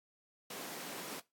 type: high-pass noise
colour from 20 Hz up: pink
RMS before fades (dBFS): -45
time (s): 0.5-1.2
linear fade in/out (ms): 5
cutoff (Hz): 190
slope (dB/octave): 24
effects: noise-tail reverb RT60 0.2 s tail -18 dB re dry + AAC 64 kbps